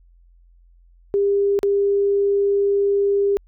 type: tone with dropouts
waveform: sine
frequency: 400.8 Hz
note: G4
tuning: 38 cents sharp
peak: -15 dBFS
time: 1.14-3.37 s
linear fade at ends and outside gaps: 0 ms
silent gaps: 1.59-1.631 s
effects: added 43 Hz sine -49 dBFS peak until 3.47 s